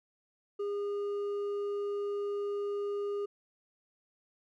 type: tone with hard clipping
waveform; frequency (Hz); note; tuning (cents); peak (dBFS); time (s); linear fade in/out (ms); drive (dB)
sine; 406.8; G#4; -36; -33; 0.59-3.26; 10; 4
effects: none